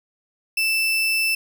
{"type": "tone", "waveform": "35% pulse", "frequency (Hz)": 2649, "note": "E7", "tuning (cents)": 8, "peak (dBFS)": -17, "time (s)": [0.57, 1.35], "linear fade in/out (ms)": 5, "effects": []}